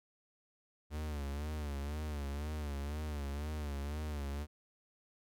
45% pulse tone with vibrato, 73.4 Hz, D2, in tune, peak -37 dBFS, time 0.9-4.47 s, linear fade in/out 50 ms, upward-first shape sine, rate 2 Hz, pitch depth 84 cents each way, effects none

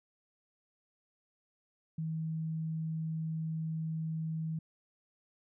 sine tone, 160 Hz, D#3, 49 cents sharp, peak -33 dBFS, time 1.98-4.59 s, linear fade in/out 5 ms, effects none

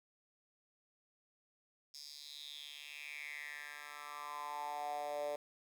10% pulse tone with high-pass filter sweep, 146.83 Hz, D3, in tune, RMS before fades -45 dBFS, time 1.94-5.36 s, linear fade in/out 2 ms, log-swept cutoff 5200 to 540 Hz, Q 5.9, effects none

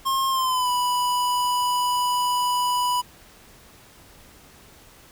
square tone with pitch glide, 1070 to 986.9 Hz, C6 to B5, +38 to -2 cents, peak -21 dBFS, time 0.05-3.02 s, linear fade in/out 20 ms, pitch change -140 cents, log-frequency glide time 0.29-0.7 s, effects pink hiss -50 dBFS RMS until 5.11 s

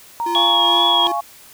sine tone with pitch glide, 932.3 to 961.3 Hz, A#5 to B5, 0 to -47 cents, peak -19 dBFS, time 0.2-1.07 s, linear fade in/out 0 ms, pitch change +53 cents, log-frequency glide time 0.49-0.79 s
square tone with tremolo, 344.8 Hz, F4, 22 cents flat, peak -24 dBFS, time 0.26-1.12 s, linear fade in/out 5 ms, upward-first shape sine, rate 2.5 Hz, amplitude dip 45%
sine tone with vibrato, 3322 Hz, G#7, in tune, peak -14 dBFS, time 0.35-1.07 s, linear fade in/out 0 ms, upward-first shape triangle, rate 2.5 Hz, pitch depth 27 cents each way
sine chord, Db major, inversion first, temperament just, 693 / 831.5 / 1108.7 Hz, F5 / Ab5 / Db6, -14 / +2 / 0 cents, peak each -23 dBFS, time 0.35-1.21 s, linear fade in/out 10 ms
effects white hiss -44 dBFS RMS until 1.53 s

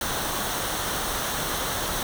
pink noise with comb filter, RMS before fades -28 dBFS, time 0.01-2.03 s, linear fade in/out 2 ms, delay 0.41 ms, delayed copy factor -0.5, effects none

